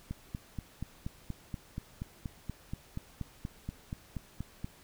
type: click train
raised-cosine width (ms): 5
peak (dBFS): -24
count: 20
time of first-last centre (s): 0.11-4.645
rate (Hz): 4.19
effects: pink hiss -58 dBFS RMS until 4.83 s